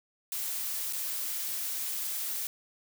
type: noise with dropouts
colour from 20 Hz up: blue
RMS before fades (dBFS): -34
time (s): 0.32-2.47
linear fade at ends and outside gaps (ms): 1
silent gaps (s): 0.926-0.932
effects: none